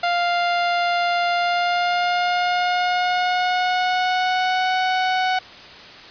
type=tone with pitch glide; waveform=sawtooth; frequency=698.5 to 744.3 Hz; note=F5 to F#5; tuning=0 to +10 cents; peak=-14 dBFS; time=0.03-5.39 s; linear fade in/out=5 ms; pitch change=+110 cents; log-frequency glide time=1.32-4.73 s; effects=white hiss -40 dBFS RMS until 6.1 s + resampled to 11025 Hz